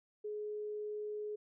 sine tone, 421.1 Hz, G#4, 24 cents sharp, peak -38 dBFS, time 0.24-1.36 s, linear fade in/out 10 ms, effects none

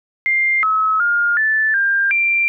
sine tone with pitch steps, 2100 / 1288 / 1415 / 1753 / 1596 / 2365 Hz, C7 / E6 / F6 / A6 / G6 / D7, +6 / -41 / +22 / -7 / +31 / +12 cents, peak -13 dBFS, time 0.26-2.48 s, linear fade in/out 0 ms, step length 370 ms, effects none

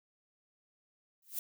violet noise with exponential growth, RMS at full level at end -33 dBFS, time 1.22-1.39 s, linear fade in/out 2 ms, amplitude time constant 35 ms, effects none

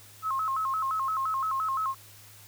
sine tone with vibrato, 1174.7 Hz, D6, in tune, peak -26 dBFS, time 0.22-1.95 s, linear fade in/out 50 ms, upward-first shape square, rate 5.8 Hz, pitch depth 160 cents each way, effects added 103 Hz sine -55 dBFS peak until 2.47 s + white hiss -52 dBFS RMS until 2.47 s

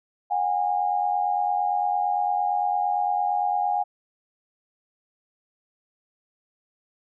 sine tone pair together, 725 / 813.8 Hz, F#5 / G#5, -35 / -35 cents, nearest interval major second, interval 200 cents, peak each -25 / -23 dBFS, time 0.3-3.84 s, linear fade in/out 20 ms, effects none

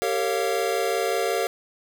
square chord, G half-diminished seventh, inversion none, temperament equal with one note detuned, 392 / 457.4 / 554.4 / 698.5 Hz, G4 / Bb4 / Db5 / F5, 0 / -33 / 0 / 0 cents, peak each -29 / -27 / -30 / -29 dBFS, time 0.02-1.47 s, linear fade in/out 0 ms, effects none

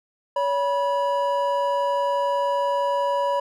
triangle tone pair together, 564.4 / 976 Hz, C#5 / B5, +31 / -21 cents, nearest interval major sixth, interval 948 cents, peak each -21 dBFS, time 0.36-3.4 s, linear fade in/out 5 ms, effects none

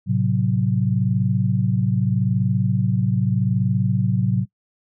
sine chord, F# diminished, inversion first, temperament equal, 110 / 130.81 / 185 Hz, A2 / C3 / F#3, 0 / 0 / 0 cents, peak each -21 dBFS, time 0.06-4.46 s, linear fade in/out 50 ms, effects noise-tail reverb RT60 0.1 s tail -23 dB re dry

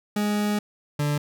40% pulse tone pair in turn, 208 / 146.79 Hz, G#3 / D3, +3 / 0 cents, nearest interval tritone, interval 603 cents, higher first, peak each -21 dBFS, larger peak neither, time 0.16-0.59 / 0.99-1.18 s, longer first, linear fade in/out 5 ms, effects none

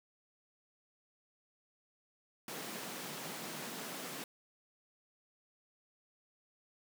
pink high-pass noise, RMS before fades -44 dBFS, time 2.48-4.24 s, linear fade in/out 2 ms, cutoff 150 Hz, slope 48 dB/octave, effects none

